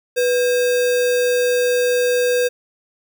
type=tone with sample-and-hold; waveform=sine; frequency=492.3 Hz; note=B4; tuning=6 cents flat; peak=-14 dBFS; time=0.16-2.49 s; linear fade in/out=20 ms; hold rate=2100 Hz; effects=none